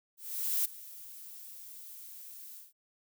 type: noise with ADSR envelope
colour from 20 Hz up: violet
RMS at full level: -29 dBFS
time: 0.17-2.73 s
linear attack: 480 ms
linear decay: 10 ms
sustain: -19 dB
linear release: 170 ms
effects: none